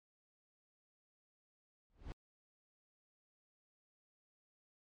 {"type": "noise with exponential growth", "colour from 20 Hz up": "brown", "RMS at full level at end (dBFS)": -40, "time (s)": [1.9, 2.12], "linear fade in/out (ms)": 0, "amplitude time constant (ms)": 47, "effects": ["low-pass 5000 Hz 12 dB/octave", "MP3 96 kbps"]}